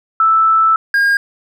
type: tone pair in turn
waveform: sine / triangle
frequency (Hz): 1318.5 / 1619.9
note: E6 / G#6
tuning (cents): 0 / -44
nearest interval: major third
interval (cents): 356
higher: second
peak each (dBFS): -8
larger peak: neither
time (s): 0.2-0.76 / 0.94-1.17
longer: first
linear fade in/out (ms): 2
effects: none